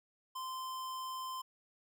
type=tone; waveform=square; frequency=1037 Hz; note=C6; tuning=16 cents flat; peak=-40 dBFS; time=0.35-1.42 s; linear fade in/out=10 ms; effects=none